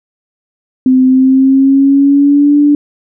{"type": "tone with pitch glide", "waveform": "sine", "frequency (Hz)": [258.3, 291.6], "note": ["C4", "D4"], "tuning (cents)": [-22, -12], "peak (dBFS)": -4, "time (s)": [0.86, 2.75], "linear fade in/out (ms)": 2, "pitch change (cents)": 210, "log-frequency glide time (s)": [1.06, 2.58], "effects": []}